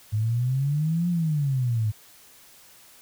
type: exponential two-way sweep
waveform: sine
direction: up then down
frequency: 104.3 to 177.8 to 104.3 Hz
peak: -21 dBFS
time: 0.12-1.92 s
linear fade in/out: 20 ms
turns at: 1.09 s
effects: white hiss -52 dBFS RMS until 3.01 s